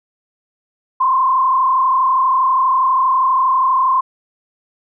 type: tone with frequency modulation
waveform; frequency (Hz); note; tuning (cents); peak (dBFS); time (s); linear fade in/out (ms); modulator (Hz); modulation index
sine; 1046.5; C6; 0; -11; 1-4.01; 10; 32.4; 1.1
effects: none